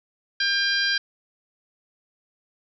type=harmonic tone; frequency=799 Hz; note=G5; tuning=33 cents sharp; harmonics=2 / 3 / 4 / 5 / 6 / 7; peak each=-23 / -34 / -29 / -30 / -26 / -35 dBFS; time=0.4-0.98 s; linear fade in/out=5 ms; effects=none